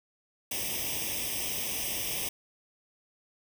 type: noise with comb filter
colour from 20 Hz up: white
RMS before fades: -33 dBFS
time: 0.51-2.29 s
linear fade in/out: 5 ms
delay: 0.35 ms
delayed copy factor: +1
effects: none